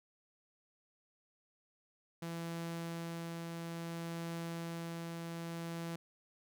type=tone with tremolo; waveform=sawtooth; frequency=167.5 Hz; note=E3; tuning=28 cents sharp; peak=-35 dBFS; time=2.22-5.96 s; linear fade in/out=5 ms; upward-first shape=triangle; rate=0.59 Hz; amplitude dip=25%; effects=none